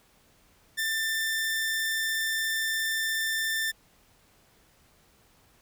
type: tone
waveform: sawtooth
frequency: 1783 Hz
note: A6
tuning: 22 cents sharp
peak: -23 dBFS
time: 0.77-3.72 s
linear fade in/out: 20 ms
effects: pink hiss -62 dBFS RMS until 5.61 s